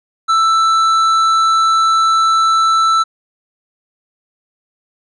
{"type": "tone with tanh clipping", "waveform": "sine", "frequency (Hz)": 1325, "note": "E6", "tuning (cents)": 9, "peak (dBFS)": -11, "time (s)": [0.28, 3.04], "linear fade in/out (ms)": 20, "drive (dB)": 10, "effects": ["resampled to 22050 Hz"]}